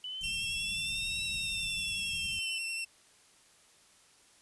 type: exponential two-way sweep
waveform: sine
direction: up then down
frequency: 2978 to 3848 to 2989 Hz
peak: -37 dBFS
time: 0.04-2.58 s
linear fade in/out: 2 ms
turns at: 1.23 s
type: band-stop noise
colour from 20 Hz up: pink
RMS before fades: -47 dBFS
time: 0.21-2.39 s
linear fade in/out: 0 ms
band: 220 to 5700 Hz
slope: 96 dB/octave
type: tone with vibrato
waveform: sawtooth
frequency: 2700 Hz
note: E7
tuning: 41 cents sharp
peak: -31 dBFS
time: 0.23-2.85 s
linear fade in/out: 10 ms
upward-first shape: triangle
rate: 11 Hz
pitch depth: 24 cents each way
effects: white hiss -62 dBFS RMS until 4.41 s + resampled to 24000 Hz